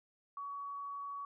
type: tone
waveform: sine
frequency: 1128 Hz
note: C#6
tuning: 30 cents sharp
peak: -40 dBFS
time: 0.37-1.25 s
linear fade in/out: 2 ms
effects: none